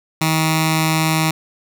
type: tone with notch filter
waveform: 10% pulse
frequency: 158.8 Hz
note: D#3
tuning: 36 cents sharp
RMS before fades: -17 dBFS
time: 0.21-1.31 s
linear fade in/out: 5 ms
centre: 510 Hz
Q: 0.64
effects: none